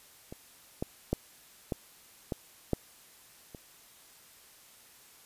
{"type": "clicks", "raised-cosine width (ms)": 2, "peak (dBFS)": [-28, -18, -14, -17, -18, -13, -30], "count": 7, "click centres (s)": [0.325, 0.825, 1.13, 1.722, 2.322, 2.733, 3.548], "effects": ["white hiss -57 dBFS RMS until 5.25 s", "resampled to 32000 Hz"]}